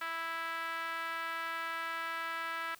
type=tone with band-pass filter; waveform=5% pulse; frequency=329.6 Hz; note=E4; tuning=in tune; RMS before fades=-38 dBFS; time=0.01-2.75 s; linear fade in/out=5 ms; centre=1400 Hz; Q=2.1; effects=white hiss -59 dBFS RMS until 2.79 s